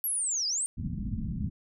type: linear two-way sweep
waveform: sine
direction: down then up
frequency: 11840 to 4699 to 9010 Hz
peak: -27 dBFS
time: 0.04-0.66 s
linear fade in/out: 0 ms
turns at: 0.47 s
type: low-pass noise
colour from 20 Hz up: white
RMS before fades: -33 dBFS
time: 0.77-1.5 s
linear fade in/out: 10 ms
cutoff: 230 Hz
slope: 48 dB/octave
effects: none